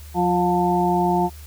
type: harmonic tone with a mistuned harmonic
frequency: 177.7 Hz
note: F3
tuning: 30 cents sharp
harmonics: 1 / 2 / 4 / 5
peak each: -22 / -22 / -22 / -22 dBFS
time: 0.14-1.3 s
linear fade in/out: 50 ms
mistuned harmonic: 2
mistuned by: -20 cents
effects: added 75 Hz sine -37 dBFS peak until 1.46 s + white hiss -47 dBFS RMS until 1.46 s